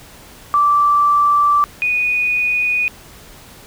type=tone pair in turn; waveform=sine; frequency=1167 / 2473 Hz; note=D6 / D#7; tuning=-11 / -11 cents; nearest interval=octave + minor second; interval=1300 cents; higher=second; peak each=-10 / -14 dBFS; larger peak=first; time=0.54-1.64 / 1.82-2.88 s; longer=first; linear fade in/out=0 ms; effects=pink hiss -41 dBFS RMS until 3.66 s